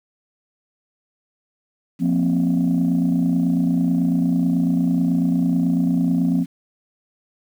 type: chord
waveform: sine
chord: F suspended fourth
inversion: none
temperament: just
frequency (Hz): 174.61 / 232.8 / 261.9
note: F3 / Bb3 / C4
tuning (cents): 0 / -2 / +2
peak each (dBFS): -18 / -22 / -18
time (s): 1.99-6.46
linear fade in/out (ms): 50
effects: tanh soft clip ceiling -11 dBFS + 8-bit